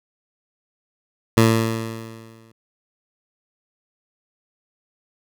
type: tone with exponential decay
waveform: 15% pulse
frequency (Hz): 112.9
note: A2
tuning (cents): +45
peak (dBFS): -4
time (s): 1.37-2.52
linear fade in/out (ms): 5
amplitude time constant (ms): 250
effects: none